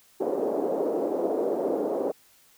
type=band-pass noise; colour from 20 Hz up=white; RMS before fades=-27 dBFS; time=0.2-2.12 s; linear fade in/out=10 ms; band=310 to 540 Hz; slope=24 dB/octave; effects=white hiss -59 dBFS RMS until 2.57 s